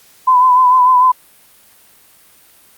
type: tone with vibrato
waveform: sine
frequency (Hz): 1008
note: B5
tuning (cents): +35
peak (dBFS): -6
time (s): 0.27-1.12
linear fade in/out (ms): 10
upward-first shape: triangle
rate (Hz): 6.7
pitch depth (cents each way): 46
effects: white hiss -47 dBFS RMS until 2.77 s + Opus 48 kbps